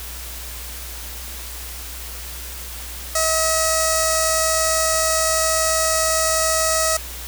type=tone with notch filter; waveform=5% pulse; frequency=641 Hz; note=E5; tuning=49 cents flat; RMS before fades=-19 dBFS; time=3.15-6.97 s; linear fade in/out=5 ms; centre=3100 Hz; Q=0.51; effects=added 60 Hz sine -34 dBFS peak until 7.27 s + white hiss -34 dBFS RMS until 7.27 s